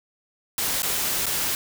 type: noise with dropouts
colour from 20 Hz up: white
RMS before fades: -25 dBFS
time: 0.58-1.55 s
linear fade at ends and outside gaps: 1 ms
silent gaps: 0.821-0.831 / 1.258-1.265 s
effects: none